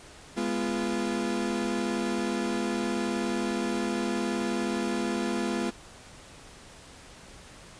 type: chord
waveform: 35% pulse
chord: F diminished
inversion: first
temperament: equal with one note detuned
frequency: 207.7 / 246.9 / 344.4 Hz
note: Ab3 / Cb4 / F4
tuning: 0 / 0 / -24 cents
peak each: -30 dBFS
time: 0.36-5.71 s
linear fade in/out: 20 ms
effects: pink hiss -49 dBFS RMS until 7.79 s + resampled to 22050 Hz